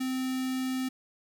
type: tone with notch filter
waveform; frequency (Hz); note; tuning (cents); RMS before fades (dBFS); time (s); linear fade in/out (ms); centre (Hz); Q
square; 259.2; C4; -16; -31; 0-0.89; 10; 920; 1.2
effects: none